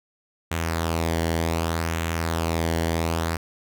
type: tone with flanger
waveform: sawtooth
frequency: 82.4 Hz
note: E2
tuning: in tune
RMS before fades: -25 dBFS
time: 0.51-3.37 s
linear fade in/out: 5 ms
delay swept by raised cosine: 0.2 to 0.8 ms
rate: 0.66 Hz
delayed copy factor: -0.5
effects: none